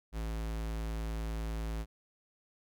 square tone, 55 Hz, A1, in tune, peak -35 dBFS, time 0.12-1.86 s, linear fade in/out 50 ms, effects none

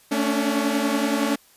sawtooth tone cluster, 221.7 / 277.9 / 288.6 Hz, A3 / C#4 / D4, +13 / +4 / -30 cents, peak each -21 dBFS, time 0.11-1.36 s, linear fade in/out 10 ms, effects white hiss -55 dBFS RMS until 1.56 s + resampled to 32000 Hz

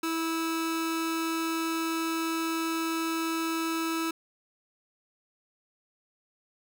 sawtooth tone pair together, 327 / 654 Hz, E4 / E5, -14 / -14 cents, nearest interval octave, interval 1200 cents, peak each -24 / -29 dBFS, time 0.03-4.11 s, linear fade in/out 5 ms, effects none

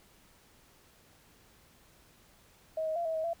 sine tone with pitch steps, 636 / 631 / 685 / 646 / 636 / 674 Hz, D#5 / D#5 / F5 / E5 / D#5 / E5, +38 / +24 / -34 / -35 / +38 / +38 cents, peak -30 dBFS, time 2.77-3.334 s, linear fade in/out 5 ms, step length 94 ms, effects pink hiss -62 dBFS RMS until 3.4 s

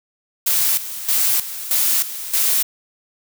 blue noise with tremolo, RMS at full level -17 dBFS, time 0.46-2.63 s, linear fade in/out 10 ms, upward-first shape square, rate 1.6 Hz, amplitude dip 75%, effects none

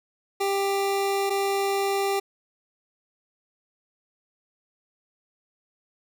25% pulse tone pair in turn, 395.1 / 395.1 Hz, G4 / G4, +14 / +14 cents, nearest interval unison, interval 0 cents, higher neither, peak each -19 dBFS, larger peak neither, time 0.4-1.3 / 1.3-2.2 s, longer neither, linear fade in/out 10 ms, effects none

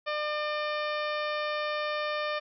harmonic tone with a mistuned harmonic, 600 Hz, D5, 37 cents sharp, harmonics 1 / 2 / 3 / 4 / 5 / 6 / 7 / 8 / 9, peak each -32 / -34 / -37 / -39 / -44 / -42 / -47 / -50 / -51 dBFS, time 0.06-2.4 s, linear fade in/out 20 ms, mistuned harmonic 7, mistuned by +83 cents, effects none

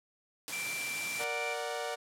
white high-pass noise, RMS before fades -38 dBFS, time 0.48-1.24 s, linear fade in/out 0 ms, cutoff 100 Hz, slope 48 dB/octave
triangle tone, 2349 Hz, D7, in tune, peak -34 dBFS, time 0.52-1.54 s, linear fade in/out 10 ms
sawtooth chord, Bb augmented, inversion none, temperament equal, 466.2 / 587.3 / 740 Hz, Bb4 / D5 / F#5, 0 / 0 / 0 cents, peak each -35 dBFS, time 1.19-1.96 s, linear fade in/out 20 ms
effects low-pass 11000 Hz 12 dB/octave

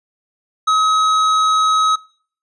triangle tone with hard clipping, 1275 Hz, D#6, 42 cents sharp, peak -13 dBFS, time 0.67-1.96 s, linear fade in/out 10 ms, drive 13 dB, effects noise-tail reverb RT60 0.5 s tail -23 dB re dry + resampled to 24000 Hz

